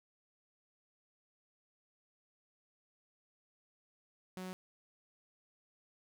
sawtooth tone, 185 Hz, F#3, in tune, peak -38 dBFS, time 4.37-4.53 s, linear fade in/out 0 ms, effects none

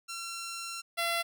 10% pulse tone pair in turn, 1360 / 680 Hz, F6 / F5, -46 / -46 cents, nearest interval octave, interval 1200 cents, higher first, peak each -29 / -20 dBFS, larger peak second, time 0.08-0.82 / 0.97-1.23 s, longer first, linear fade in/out 20 ms, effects none

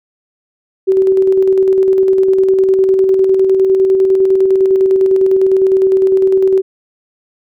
sine tone with tremolo, 382.2 Hz, G4, 44 cents flat, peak -6 dBFS, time 0.87-6.62 s, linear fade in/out 20 ms, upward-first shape square, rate 9.9 Hz, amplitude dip 30%, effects none

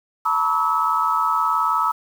sine tone cluster, 894 / 973 / 1127 / 1293 Hz, A5 / B5 / C#6 / E6, +27 / -26 / +28 / -34 cents, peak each -25 / -24 / -26 / -19 dBFS, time 0.25-1.92 s, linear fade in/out 10 ms, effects 7-bit

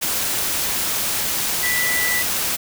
sine tone in noise, 1975.5 Hz, B6, in tune, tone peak -20 dBFS, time 1.62-2.23 s, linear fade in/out 20 ms, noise white, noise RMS -22 dBFS, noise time 0.01-2.57 s, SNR -1 dB, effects none

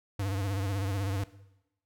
square tone with vibrato, 98 Hz, G2, in tune, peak -30 dBFS, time 0.19-1.24 s, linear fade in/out 5 ms, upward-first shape sine, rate 16 Hz, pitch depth 74 cents each way, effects noise-tail reverb RT60 0.9 s tail -17 dB re dry

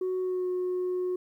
sine tone with pitch glide, 370.3 to 363.9 Hz, F#4 to F#4, +1 to -29 cents, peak -25 dBFS, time 0.01-1.16 s, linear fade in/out 5 ms, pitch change -30 cents, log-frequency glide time 0.2-0.48 s, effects tanh soft clip ceiling -25 dBFS + 11-bit

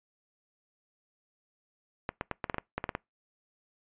clicks, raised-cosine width 0.5 ms, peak -16 dBFS, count 11, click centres 2.091 / 2.211 / 2.313 / 2.442 / 2.498 / 2.544 / 2.583 / 2.78 / 2.841 / 2.892 / 2.951 s, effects noise-tail reverb RT60 0.2 s tail -25 dB re dry + resampled to 8000 Hz

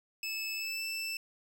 25% pulse tone with pitch glide, 2611 to 2655 Hz, E7 to E7, -17 to +12 cents, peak -31 dBFS, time 0.23-1.17 s, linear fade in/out 2 ms, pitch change +29 cents, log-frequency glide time 0.53-0.84 s, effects 10-bit

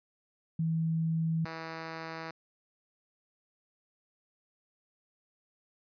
sine / 5% pulse tone pair in turn, 162.4 / 162.4 Hz, E3 / E3, -26 / -26 cents, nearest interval unison, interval 0 cents, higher neither, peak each -27 dBFS, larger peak neither, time 0.59-1.45 / 1.45-2.31 s, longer neither, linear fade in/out 5 ms, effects resampled to 11025 Hz

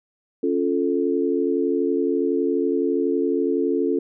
sine chord, Db augmented, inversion none, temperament equal with one note detuned, 277.2 / 349.2 / 438.7 Hz, Db4 / F4 / A4, 0 / 0 / -5 cents, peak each -23 dBFS, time 0.43-3.99 s, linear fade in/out 5 ms, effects none

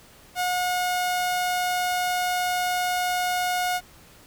sawtooth tone, 723 Hz, F#5, 40 cents flat, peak -19 dBFS, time 0.35-3.81 s, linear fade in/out 50 ms, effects pink hiss -51 dBFS RMS until 4.26 s

